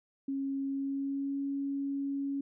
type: tone with pitch glide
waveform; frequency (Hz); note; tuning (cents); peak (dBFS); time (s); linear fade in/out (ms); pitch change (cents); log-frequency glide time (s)
sine; 273.4 to 277.9; C#4 to C#4; -24 to +4; -31; 0.28-2.41; 5; +28; 0.66-1.39
effects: none